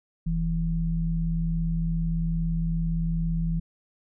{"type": "tone pair together", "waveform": "sine", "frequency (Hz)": [41.2, 164.81], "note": ["E1", "E3"], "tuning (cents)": [0, 0], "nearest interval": "2 octaves", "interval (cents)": 2400, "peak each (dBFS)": [-27, -25], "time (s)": [0.26, 3.6], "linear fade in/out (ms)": 10, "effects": []}